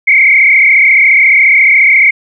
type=tone with frequency modulation; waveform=sine; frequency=2189 Hz; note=C#7; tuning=22 cents flat; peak=-3 dBFS; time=0.07-2.11 s; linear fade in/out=10 ms; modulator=34.3 Hz; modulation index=3.2; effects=none